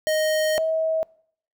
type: tone pair in turn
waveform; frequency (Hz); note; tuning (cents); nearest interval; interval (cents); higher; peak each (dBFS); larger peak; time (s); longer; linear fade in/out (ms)
square / sine; 622.3 / 641.3; D#5 / E5; 0 / -48; minor second; 52; second; -20; neither; 0.07-0.58 / 0.58-1.03; first; 0
effects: noise-tail reverb RT60 0.6 s tail -23 dB re dry